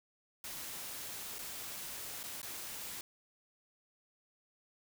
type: noise with dropouts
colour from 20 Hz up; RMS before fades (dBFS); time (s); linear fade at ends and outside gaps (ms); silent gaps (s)
white; -44; 0.44-3.01; 2; 1.385-1.389 / 2.232-2.237 / 2.417-2.429
effects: none